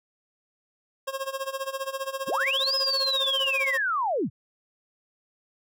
25% pulse tone with tremolo, 539 Hz, C#5, 49 cents flat, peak -23 dBFS, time 1.07-3.78 s, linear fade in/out 10 ms, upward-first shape sine, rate 15 Hz, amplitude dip 85%
sine linear two-way sweep, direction up then down, 82.41 to 5150 to 82.41 Hz, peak -23 dBFS, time 2.27-4.3 s, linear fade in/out 50 ms, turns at 2.75 s
effects none

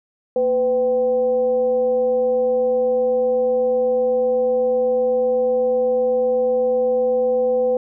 sine tone with frequency modulation, 503 Hz, B4, 32 cents sharp, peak -15 dBFS, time 0.36-7.77 s, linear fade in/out 2 ms, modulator 271 Hz, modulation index 0.34, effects none

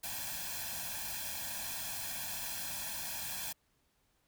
white noise with comb filter, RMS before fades -40 dBFS, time 0.03-3.53 s, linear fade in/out 10 ms, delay 1.2 ms, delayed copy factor +0.85, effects pink hiss -75 dBFS RMS until 4.27 s

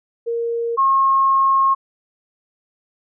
sine tone pair in turn, 466.2 / 1080.4 Hz, A#4 / C#6, 0 / -45 cents, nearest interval octave + minor third, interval 1455 cents, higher second, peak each -19 / -12 dBFS, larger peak second, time 0.26-0.77 / 0.77-1.75 s, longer second, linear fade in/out 20 ms, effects none

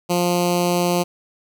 10% pulse tone with notch filter, 175.9 Hz, F3, 13 cents sharp, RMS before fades -19 dBFS, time 0.09-1.04 s, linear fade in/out 20 ms, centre 1600 Hz, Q 0.83, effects none

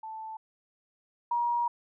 sine tone pair in turn, 880 / 951.8 Hz, A5 / A#5, 0 / +36 cents, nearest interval minor second, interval 136 cents, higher second, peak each -37 / -25 dBFS, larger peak second, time 0.03-0.37 / 1.31-1.68 s, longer second, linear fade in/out 5 ms, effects none

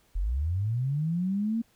sine linear sweep, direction up, 38.89 to 233.1 Hz, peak -25 dBFS, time 0.15-1.62 s, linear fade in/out 10 ms, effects pink hiss -65 dBFS RMS until 1.75 s

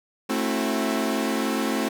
sawtooth chord, F# half-diminished seventh, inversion first, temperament equal with one note detuned, 220 / 266.8 / 329.6 / 370 Hz, A3 / C4 / E4 / F#4, 0 / +34 / 0 / 0 cents, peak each -23 / -23 / -26 / -28 dBFS, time 0.29-1.89 s, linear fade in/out 10 ms, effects none

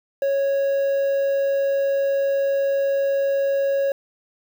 triangle tone with quantisation, 552 Hz, C#5, 7 cents flat, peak -16 dBFS, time 0.22-3.92 s, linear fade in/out 2 ms, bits 7, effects none

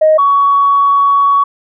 sine tone pair in turn, 624 / 1122.8 Hz, D#5 / C#6, +5 / +22 cents, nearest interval minor seventh, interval 1017 cents, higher second, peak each -4 / -6 dBFS, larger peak first, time 0.01-0.18 / 0.18-1.44 s, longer second, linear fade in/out 10 ms, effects tanh soft clip ceiling 0 dBFS

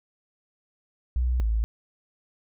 sine tone pair in turn, 61.74 / 55 Hz, B1 / A1, 0 / 0 cents, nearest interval major second, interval 200 cents, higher first, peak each -21 dBFS, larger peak neither, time 1.16-1.4 / 1.4-1.64 s, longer neither, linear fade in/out 0 ms, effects none

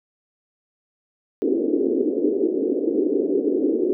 white band-pass noise, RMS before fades -21 dBFS, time 1.42-3.93 s, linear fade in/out 0 ms, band 270 to 430 Hz, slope 48 dB/octave, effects none

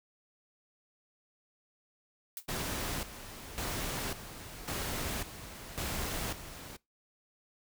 blue noise with exponential decay, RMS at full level -36 dBFS, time 2.37-2.46 s, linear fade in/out 1 ms, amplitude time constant 19 ms
pink noise with tremolo, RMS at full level -36 dBFS, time 2.48-6.77 s, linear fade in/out 10 ms, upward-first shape square, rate 0.91 Hz, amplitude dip 70%
effects noise-tail reverb RT60 0.2 s tail -22 dB re dry

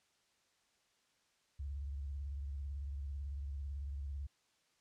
sine tone with vibrato, 70 Hz, C#2, 18 cents sharp, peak -39 dBFS, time 1.59-4.27 s, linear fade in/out 10 ms, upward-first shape sine, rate 18 Hz, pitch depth 120 cents each way, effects white hiss -75 dBFS RMS until 4.8 s + low-pass 7000 Hz 12 dB/octave

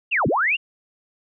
sine linear two-way sweep, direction down then up, 2920 to 92.5 to 2920 Hz, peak -17 dBFS, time 0.11-0.57 s, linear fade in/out 20 ms, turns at 0.27 s, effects none

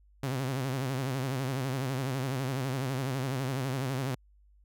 sawtooth tone with vibrato, 131.9 Hz, C3, 14 cents sharp, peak -26 dBFS, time 0.23-4.15 s, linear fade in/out 5 ms, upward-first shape sine, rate 12 Hz, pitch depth 100 cents each way, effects added 50 Hz sine -58 dBFS peak until 4.64 s

